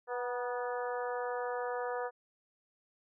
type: harmonic tone with a mistuned harmonic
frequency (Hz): 245.9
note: B3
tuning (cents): -7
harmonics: 2 / 3 / 4 / 5 / 6 / 7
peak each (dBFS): -36 / -40 / -42 / -44 / -46 / -47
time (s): 0.07-2.11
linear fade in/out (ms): 50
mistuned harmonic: 4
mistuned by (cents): -33
effects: none